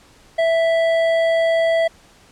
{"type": "tone with hard clipping", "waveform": "triangle", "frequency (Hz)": 659.3, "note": "E5", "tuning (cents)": 0, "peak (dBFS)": -16, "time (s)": [0.38, 1.88], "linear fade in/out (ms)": 10, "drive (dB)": 13, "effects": ["pink hiss -50 dBFS RMS until 2.31 s", "low-pass 9000 Hz 12 dB/octave"]}